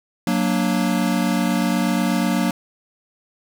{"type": "chord", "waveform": "square", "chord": "Gb augmented", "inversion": "none", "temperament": "equal", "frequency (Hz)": [185, 233.1, 293.7], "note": ["Gb3", "Bb3", "D4"], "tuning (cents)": [0, 0, 0], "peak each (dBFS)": [-22, -22, -25], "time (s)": [0.27, 2.51], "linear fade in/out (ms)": 2, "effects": []}